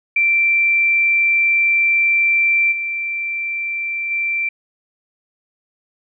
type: tone with level steps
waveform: sine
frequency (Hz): 2349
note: D7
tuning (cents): 0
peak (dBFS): -12 / -20 / -17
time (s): 0.16-4.49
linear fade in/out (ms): 5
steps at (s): 2.71 / 4.1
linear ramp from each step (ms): 20
effects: none